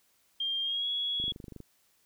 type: tone with pitch glide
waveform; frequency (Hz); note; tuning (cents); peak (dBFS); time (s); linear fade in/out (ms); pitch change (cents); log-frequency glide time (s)
sine; 3197 to 3350; G7 to G#7; +33 to +14; -29; 0.4-1.32; 5; +81; 0.62-0.88
type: click train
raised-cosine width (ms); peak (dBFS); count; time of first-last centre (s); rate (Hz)
3; -31; 11; 1.2-1.603; 24.8
effects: white hiss -69 dBFS RMS until 2.05 s